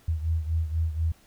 sine beating tone pair, 80 / 84.1 Hz, D#2 / E2, +49 / +35 cents, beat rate 4.1 Hz, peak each -25 / -30 dBFS, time 0.08-1.12 s, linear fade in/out 5 ms, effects pink hiss -59 dBFS RMS until 1.26 s

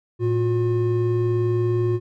triangle tone pair together, 112.72 / 358.3 Hz, A2 / F4, +42 / +44 cents, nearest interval octave + minor sixth, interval 2002 cents, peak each -19 dBFS, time 0.19-2 s, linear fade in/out 50 ms, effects none

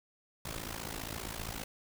pink noise with amplitude modulation, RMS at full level -37 dBFS, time 0.45-1.64 s, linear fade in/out 5 ms, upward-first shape sine, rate 55.1 Hz, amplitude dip 85%, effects none

